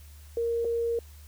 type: tone with dropouts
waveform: sine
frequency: 466.2 Hz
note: A#4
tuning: in tune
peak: -25 dBFS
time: 0.37-0.99 s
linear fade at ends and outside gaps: 2 ms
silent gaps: 0.647-0.651 s
effects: added 74 Hz sine -46 dBFS peak until 1.27 s + white hiss -57 dBFS RMS until 1.27 s